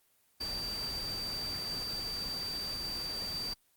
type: tone in noise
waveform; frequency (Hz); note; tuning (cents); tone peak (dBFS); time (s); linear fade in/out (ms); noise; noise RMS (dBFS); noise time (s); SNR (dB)
sine; 4661; D8; -14; -35; 0.4-3.54; 10; pink; -43; 0.4-3.54; +5
effects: white hiss -70 dBFS RMS until 3.76 s + Opus 24 kbps